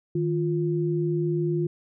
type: tone pair together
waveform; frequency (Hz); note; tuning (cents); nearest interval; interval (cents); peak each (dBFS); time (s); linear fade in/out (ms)
sine; 155.56 / 349.2; D#3 / F4; 0 / 0; octave + major second; 1400; -25; 0.15-1.67; 5
effects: none